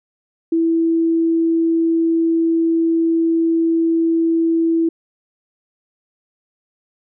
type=tone; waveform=sine; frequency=329.6 Hz; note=E4; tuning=in tune; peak=-13 dBFS; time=0.52-4.89 s; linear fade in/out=5 ms; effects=none